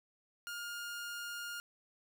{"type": "tone", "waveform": "sawtooth", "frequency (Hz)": 1415, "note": "F6", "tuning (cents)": 22, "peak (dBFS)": -37, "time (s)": [0.47, 1.6], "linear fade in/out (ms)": 0, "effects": []}